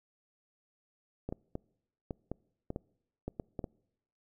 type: clicks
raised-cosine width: 2 ms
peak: -23 dBFS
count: 11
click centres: 1.29 / 1.325 / 1.554 / 2.108 / 2.316 / 2.704 / 2.761 / 3.28 / 3.398 / 3.592 / 3.642 s
effects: noise-tail reverb RT60 0.8 s tail -26 dB re dry